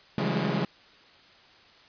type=tone cluster; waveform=sawtooth; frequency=138.4 / 163.2 / 179 / 201.1 / 211.5 Hz; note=C#3 / E3 / F3 / G3 / G#3; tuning=-2 / -17 / +43 / +44 / +32 cents; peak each=-28 dBFS; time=0.18-0.65 s; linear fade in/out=2 ms; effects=white hiss -55 dBFS RMS until 1.88 s + resampled to 11025 Hz